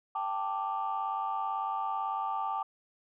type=chord; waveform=sine; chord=G suspended second; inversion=none; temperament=just; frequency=784 / 882 / 1176 Hz; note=G5 / A5 / D6; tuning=0 / +4 / +2 cents; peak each=-34 dBFS; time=0.15-2.63 s; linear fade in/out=5 ms; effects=tanh soft clip ceiling -23 dBFS